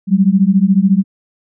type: beating tone pair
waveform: sine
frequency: 186.5 / 200.5 Hz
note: F#3 / G3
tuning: +14 / +39 cents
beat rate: 14 Hz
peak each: -11 dBFS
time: 0.07-1.04 s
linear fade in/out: 50 ms
effects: none